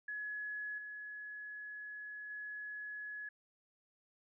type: tone with level steps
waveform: sine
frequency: 1692 Hz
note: G#6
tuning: 32 cents sharp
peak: -39 / -44 / -42 dBFS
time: 0.08-3.29 s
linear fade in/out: 5 ms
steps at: 0.78 / 2.3 s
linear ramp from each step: 2 ms
effects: none